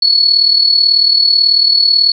sine tone with amplitude modulation, 4398 Hz, C#8, 14 cents flat, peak -4 dBFS, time 0.02-2.12 s, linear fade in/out 5 ms, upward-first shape sine, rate 38.2 Hz, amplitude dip 65%, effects none

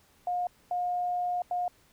sine tone bursts at uneven times, 714 Hz, F5, 38 cents sharp, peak -27 dBFS, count 3, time 0.27-0.47 / 0.71-1.42 / 1.51-1.68 s, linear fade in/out 2 ms, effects pink hiss -63 dBFS RMS until 1.92 s

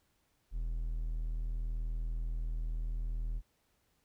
triangle tone, 40.33 Hz, E1, 37 cents flat, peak -31 dBFS, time 0.51-3.42 s, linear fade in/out 50 ms, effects pink hiss -75 dBFS RMS until 4.04 s

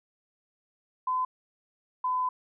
sine tone pair in turn, 1018 / 1010.4 Hz, C6 / B5, -48 / +39 cents, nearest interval unison, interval 13 cents, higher first, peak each -25 dBFS, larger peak neither, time 1.07-1.25 / 2.04-2.29 s, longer second, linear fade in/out 5 ms, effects none

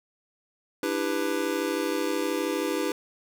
square chord, E minor seventh, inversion third, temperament just, 296.7 / 329.6 / 395.6 / 494.4 Hz, D4 / E4 / G4 / B4, +18 / 0 / +16 / +2 cents, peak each -32 dBFS, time 0.83-2.92 s, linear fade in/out 2 ms, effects none

